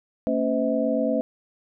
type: tone cluster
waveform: sine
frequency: 228.7 / 277.2 / 511 / 642 Hz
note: A#3 / C#4 / C5 / E5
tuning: -33 / 0 / -41 / -46 cents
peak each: -26 dBFS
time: 0.27-1.21 s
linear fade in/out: 0 ms
effects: none